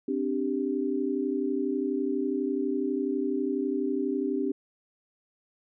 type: chord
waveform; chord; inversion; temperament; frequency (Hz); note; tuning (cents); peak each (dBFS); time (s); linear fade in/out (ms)
sine; C suspended second; none; equal; 261.6 / 293.7 / 392; C4 / D4 / G4; 0 / 0 / 0; -30; 0.08-4.52; 5
effects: none